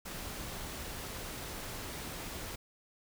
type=noise; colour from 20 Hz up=pink; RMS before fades=-42 dBFS; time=0.05-2.56 s; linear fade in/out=10 ms; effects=none